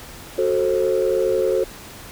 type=chord; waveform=sine; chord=F# diminished; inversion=none; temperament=equal with one note detuned; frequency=370 / 440 / 532.1 Hz; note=F#4 / A4 / C5; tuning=0 / 0 / +29 cents; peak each=-20 dBFS; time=0.38-1.64 s; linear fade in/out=5 ms; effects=tanh soft clip ceiling -10 dBFS + pink hiss -39 dBFS RMS until 2.11 s